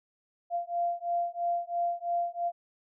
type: beating tone pair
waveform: sine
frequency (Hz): 691 / 694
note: F5 / F5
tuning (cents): -19 / -11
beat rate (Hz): 3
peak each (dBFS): -31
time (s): 0.5-2.52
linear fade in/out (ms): 50
effects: none